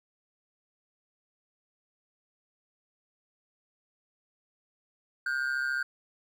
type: ring-modulated tone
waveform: triangle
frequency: 1505 Hz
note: F#6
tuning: 29 cents sharp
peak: -23 dBFS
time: 5.26-5.83 s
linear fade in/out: 5 ms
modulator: 67 Hz
effects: none